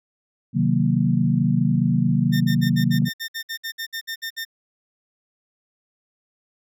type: chord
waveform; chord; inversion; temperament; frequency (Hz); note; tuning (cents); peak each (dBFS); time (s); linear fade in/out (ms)
sine; C half-diminished seventh; none; equal; 130.81 / 155.56 / 185 / 233.1; C3 / Eb3 / Gb3 / Bb3; 0 / 0 / 0 / 0; -22; 0.53-3.1; 50
type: tone bursts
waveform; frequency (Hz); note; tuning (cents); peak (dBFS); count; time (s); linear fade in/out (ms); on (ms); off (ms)
20% pulse; 1813; A#6; -49; -22; 15; 2.32-4.451; 20; 87; 59
type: clicks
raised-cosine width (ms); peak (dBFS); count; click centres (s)
2; -30 / -31; 2; 3.021 / 3.083
effects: none